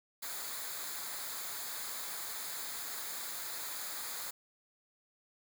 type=noise with comb filter; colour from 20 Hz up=white; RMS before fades=-41 dBFS; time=0.22-4.31 s; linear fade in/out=10 ms; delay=0.35 ms; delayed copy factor=-0.65; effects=none